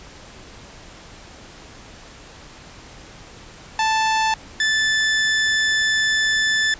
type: tone pair in turn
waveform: sawtooth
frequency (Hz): 880 / 1751.9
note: A5 / A6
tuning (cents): 0 / -8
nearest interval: octave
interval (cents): 1192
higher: second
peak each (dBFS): -13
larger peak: neither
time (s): 3.79-4.34 / 4.6-6.74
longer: second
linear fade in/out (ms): 2
effects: pink hiss -42 dBFS RMS until 6.79 s + resampled to 16000 Hz